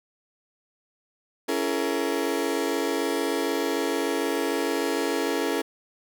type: chord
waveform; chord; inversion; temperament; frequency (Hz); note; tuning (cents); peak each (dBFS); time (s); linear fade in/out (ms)
35% pulse; A# half-diminished seventh; first; just; 279.7 / 335.6 / 419.5 / 466.2; C#4 / E4 / G#4 / A#4; +16 / +31 / +17 / 0; -28; 1.48-5.62; 10
effects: none